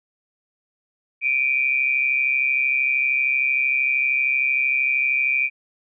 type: tone pair together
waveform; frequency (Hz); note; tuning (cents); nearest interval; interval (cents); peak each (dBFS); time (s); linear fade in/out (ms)
sine; 2333 / 2466; D7 / D#7; -12 / -16; minor second; 96; -20 / -21; 1.21-5.5; 50
effects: none